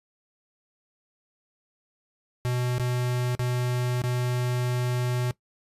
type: tone with dropouts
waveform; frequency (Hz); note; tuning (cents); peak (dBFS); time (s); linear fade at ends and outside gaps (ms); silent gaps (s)
square; 123.9; B2; +6; -25; 2.45-5.31; 0; 2.782-2.797 / 3.351-3.394 / 4.018-4.038
effects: noise-tail reverb RT60 0.1 s tail -19 dB re dry + resampled to 32000 Hz